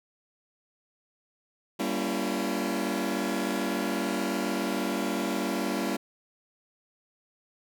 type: chord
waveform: sawtooth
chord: G diminished seventh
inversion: none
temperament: just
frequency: 196 / 235.2 / 282.2 / 338.7 Hz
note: G3 / Bb3 / Db4 / Fb4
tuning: 0 / +16 / +31 / +47 cents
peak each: -29 dBFS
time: 1.79-5.97 s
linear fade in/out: 10 ms
effects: none